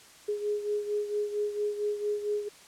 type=beating tone pair; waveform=sine; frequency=415.3 / 419.7 Hz; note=G#4 / G#4; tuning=0 / +18 cents; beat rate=4.4 Hz; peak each=-29 / -35 dBFS; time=0.28-2.49 s; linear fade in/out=10 ms; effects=white hiss -53 dBFS RMS until 2.67 s + low-pass 9000 Hz 12 dB/octave